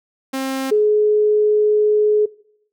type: tone pair in turn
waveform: sawtooth / sine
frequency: 266.3 / 422.7 Hz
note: C4 / G#4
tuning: +31 / +31 cents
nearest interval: minor sixth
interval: 800 cents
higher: second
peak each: -17 / -11 dBFS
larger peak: second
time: 0.33-0.71 / 0.71-2.26 s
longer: second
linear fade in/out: 10 ms
effects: noise-tail reverb RT60 0.7 s tail -22 dB re dry